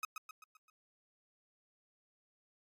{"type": "tone with echo", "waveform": "30% pulse", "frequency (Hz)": 1267, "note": "D#6", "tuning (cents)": 31, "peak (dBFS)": -33, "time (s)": [0.03, 0.05], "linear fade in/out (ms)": 2, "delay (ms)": 130, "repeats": 5, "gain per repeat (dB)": -6, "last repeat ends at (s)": 0.7, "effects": ["AAC 48 kbps"]}